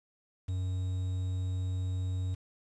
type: tone with quantisation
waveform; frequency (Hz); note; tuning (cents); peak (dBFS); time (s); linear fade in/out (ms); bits
triangle; 92.5; F#2; 0; -28; 0.48-2.35; 10; 9
effects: resampled to 22050 Hz